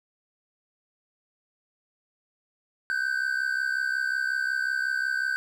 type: tone pair together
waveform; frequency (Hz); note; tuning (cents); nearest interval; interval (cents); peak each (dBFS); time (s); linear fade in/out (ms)
triangle; 1508 / 1573.5; F#6 / G6; +32 / +6; minor second; 74; -26; 2.9-5.36; 0
effects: none